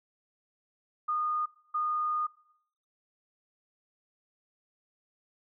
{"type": "tone bursts at uneven times", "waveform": "sine", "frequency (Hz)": 1226, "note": "D#6", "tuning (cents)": -26, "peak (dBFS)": -27, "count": 2, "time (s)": [[1.08, 1.46], [1.74, 2.27]], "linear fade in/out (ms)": 10, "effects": ["noise-tail reverb RT60 0.7 s tail -21 dB re dry"]}